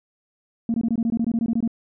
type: tone bursts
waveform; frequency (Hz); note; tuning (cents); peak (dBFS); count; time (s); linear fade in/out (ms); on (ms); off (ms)
sine; 230; A#3; -23; -17; 14; 0.69-1.677; 2; 51; 21
effects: tanh soft clip ceiling -15 dBFS

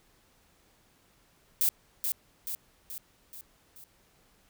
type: noise with echo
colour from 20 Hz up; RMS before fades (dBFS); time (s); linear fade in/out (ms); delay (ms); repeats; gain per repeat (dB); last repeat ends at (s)
violet; -25; 1.61-1.69; 0; 430; 5; -5; 3.84
effects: pink hiss -65 dBFS RMS until 4.49 s

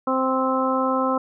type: harmonic tone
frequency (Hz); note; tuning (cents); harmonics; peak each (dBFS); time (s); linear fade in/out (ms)
261.6; C4; 0; 1 / 2 / 3 / 4 / 5; -24 / -24 / -29 / -25 / -26; 0.07-1.18; 5
effects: none

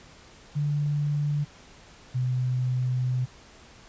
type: tone pair in turn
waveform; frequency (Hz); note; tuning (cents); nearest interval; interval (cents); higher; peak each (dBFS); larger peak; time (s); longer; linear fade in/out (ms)
sine; 146.5 / 126.57; D3 / B2; -4 / +43; minor third; 253; first; -23; neither; 0.55-1.45 / 2.14-3.26; second; 20
effects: pink hiss -51 dBFS RMS until 3.88 s + resampled to 16000 Hz

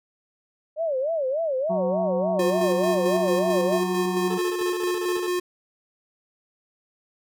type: tone with vibrato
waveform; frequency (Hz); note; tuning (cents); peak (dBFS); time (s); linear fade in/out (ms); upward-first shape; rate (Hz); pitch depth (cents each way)
sine; 586; D5; -4; -22; 0.76-3.81; 50; sine; 3.4; 230
type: harmonic tone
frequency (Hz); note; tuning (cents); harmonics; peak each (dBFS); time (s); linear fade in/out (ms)
185; F#3; 0; 1 / 2 / 4 / 5 / 6; -27 / -33 / -35 / -36 / -41; 1.69-4.39; 20
type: tone with tremolo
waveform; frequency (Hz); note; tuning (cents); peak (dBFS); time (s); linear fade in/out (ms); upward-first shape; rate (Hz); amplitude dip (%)
square; 358.2; F4; +44; -23; 2.39-5.4; 5; square; 4.5; 35
type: tone bursts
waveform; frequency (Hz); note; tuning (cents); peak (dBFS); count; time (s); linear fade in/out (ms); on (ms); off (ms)
40% pulse; 436.5; A4; -14; -29; 14; 4.3-5.27; 5; 47; 24
effects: none

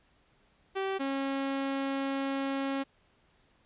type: tone pair in turn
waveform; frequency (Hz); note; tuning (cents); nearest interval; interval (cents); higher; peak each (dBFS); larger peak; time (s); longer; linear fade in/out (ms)
sawtooth; 386.6 / 272.8; G4 / C#4; -24 / -28; tritone; 604; first; -26; neither; 0.75-0.99 / 0.99-2.84; second; 20
effects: pink hiss -67 dBFS RMS until 3.65 s + resampled to 8000 Hz

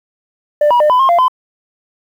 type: tone with pitch steps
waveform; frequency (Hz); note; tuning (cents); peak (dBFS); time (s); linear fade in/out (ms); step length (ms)
sine; 593 / 967 / 602 / 1002 / 1068 / 691 / 1021; D5 / B5 / D5 / B5 / C6 / F5 / C6; +17 / -37 / +43 / +25 / +35 / -19 / -43; -5; 0.61-1.282; 5; 96
effects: tanh soft clip ceiling -6 dBFS + 7-bit

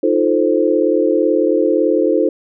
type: chord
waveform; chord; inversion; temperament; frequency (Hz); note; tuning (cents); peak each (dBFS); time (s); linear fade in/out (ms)
sine; F dominant seventh; third; equal; 311.1 / 349.2 / 440 / 523.3; Eb4 / F4 / A4 / C5; 0 / 0 / 0 / 0; -17; 0.03-2.29; 5
effects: none

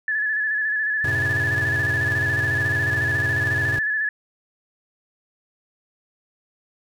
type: tone with vibrato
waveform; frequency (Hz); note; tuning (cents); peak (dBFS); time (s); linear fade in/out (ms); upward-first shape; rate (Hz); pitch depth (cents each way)
sine; 1723; A6; -37; -20; 0.08-4.09; 2; square; 14; 33
type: chord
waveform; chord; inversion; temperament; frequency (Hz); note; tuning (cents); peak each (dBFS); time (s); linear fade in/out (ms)
square; F# diminished; none; just; 92.5 / 111 / 133.2; F#2 / A2 / C3; 0 / +16 / +31; -30; 1.04-3.79; 5
effects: none

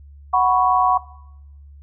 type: chord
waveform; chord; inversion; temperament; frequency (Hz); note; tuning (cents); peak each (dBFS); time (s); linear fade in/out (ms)
sine; F# suspended fourth; none; just; 740 / 986.7 / 1110; F#5 / B5 / C#6; 0 / -2 / +2; -17 / -19 / -17; 0.33-0.98; 10
effects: noise-tail reverb RT60 0.8 s tail -18 dB re dry + added 71 Hz sine -40 dBFS peak until 1.82 s

